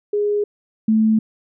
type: tone pair in turn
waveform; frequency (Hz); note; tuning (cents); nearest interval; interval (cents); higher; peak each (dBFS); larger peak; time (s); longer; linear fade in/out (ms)
sine; 413.6 / 219.1; G#4 / A3; -7 / -7; major seventh; 1100; first; -16 / -12; second; 0.13-0.44 / 0.88-1.19; neither; 5
effects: none